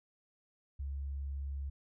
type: tone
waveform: sine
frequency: 69.4 Hz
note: C#2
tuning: 3 cents sharp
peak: -36 dBFS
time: 0.79-1.7 s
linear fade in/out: 10 ms
effects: none